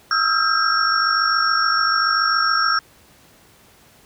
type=tone cluster; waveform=sine; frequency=1274 / 1328 / 1375 / 1602 / 5500 Hz; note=D#6 / E6 / F6 / G6 / F8; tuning=+41 / +12 / -27 / +37 / -27 cents; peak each=-22 dBFS; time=0.11-2.79 s; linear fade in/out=2 ms; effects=pink hiss -51 dBFS RMS until 4.05 s + high-pass 60 Hz 12 dB/octave